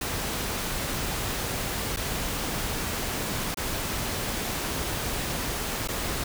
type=noise with dropouts; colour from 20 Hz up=pink; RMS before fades=-30 dBFS; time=0.01-6.24 s; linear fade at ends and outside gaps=5 ms; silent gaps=1.963-1.97 / 3.545-3.571 / 5.876-5.885 s; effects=none